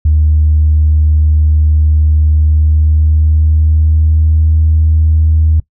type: tone with pitch glide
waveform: sine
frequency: 76.6 to 78.71 Hz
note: D#2 to D#2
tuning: -27 to +21 cents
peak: -5 dBFS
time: 0.05-5.6 s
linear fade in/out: 5 ms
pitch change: +48 cents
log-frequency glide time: 2.34-4.58 s
effects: noise-tail reverb RT60 0.1 s tail -21 dB re dry + tanh soft clip ceiling -1 dBFS